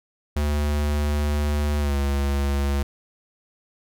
square tone with pitch glide, 73.7 to 70.09 Hz, D2 to C#2, +7 to +20 cents, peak -21 dBFS, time 0.36-2.83 s, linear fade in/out 5 ms, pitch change -87 cents, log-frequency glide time 1.79-1.96 s, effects none

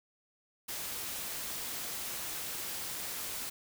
white noise, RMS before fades -39 dBFS, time 0.68-3.5 s, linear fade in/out 10 ms, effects none

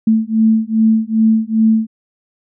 sine beating tone pair, 220 / 222.5 Hz, A3 / A3, 0 / +20 cents, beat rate 2.5 Hz, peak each -13 dBFS, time 0.07-1.87 s, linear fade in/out 5 ms, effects none

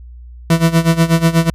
40% pulse tone with tremolo, 165.1 Hz, E3, 3 cents sharp, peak -6 dBFS, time 0.5-1.5 s, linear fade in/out 2 ms, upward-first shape sine, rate 8.2 Hz, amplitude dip 85%, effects added 60 Hz sine -32 dBFS peak until 1.54 s + resampled to 32000 Hz

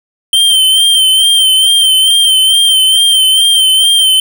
square tone with vibrato, 3125 Hz, G7, 6 cents flat, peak -6 dBFS, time 0.33-4.2 s, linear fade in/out 2 ms, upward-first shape sine, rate 2.3 Hz, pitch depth 39 cents each way, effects none

